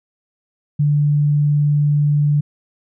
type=tone; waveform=sine; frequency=146.83 Hz; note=D3; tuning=in tune; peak=-12 dBFS; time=0.79-2.41 s; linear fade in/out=10 ms; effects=none